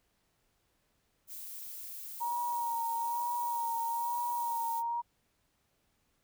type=noise; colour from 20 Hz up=violet; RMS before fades=-44 dBFS; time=1.27-4.83 s; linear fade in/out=50 ms
type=tone with vibrato; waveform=sine; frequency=941 Hz; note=A#5; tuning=16 cents sharp; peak=-31 dBFS; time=2.2-5.02 s; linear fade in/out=20 ms; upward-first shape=sine; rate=1.1 Hz; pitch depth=29 cents each way
effects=pink hiss -75 dBFS RMS until 6.23 s